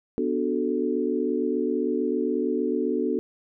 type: chord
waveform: sine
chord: B minor seventh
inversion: none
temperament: equal with one note detuned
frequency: 246.9 / 293.7 / 370 / 438.5 Hz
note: B3 / D4 / F#4 / A4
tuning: 0 / 0 / 0 / -6 cents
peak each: -28 dBFS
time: 0.18-3.19 s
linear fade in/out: 0 ms
effects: none